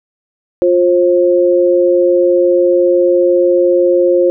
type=tone pair together; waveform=sine; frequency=352.9 / 533 Hz; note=F4 / C5; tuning=+18 / +32 cents; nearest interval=perfect fifth; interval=714 cents; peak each=-10 dBFS; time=0.62-4.3 s; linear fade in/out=0 ms; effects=none